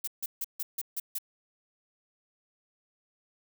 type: noise bursts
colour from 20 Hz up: violet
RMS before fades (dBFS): -33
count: 7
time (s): 0.04-1.185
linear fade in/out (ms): 5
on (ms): 35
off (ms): 150
effects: none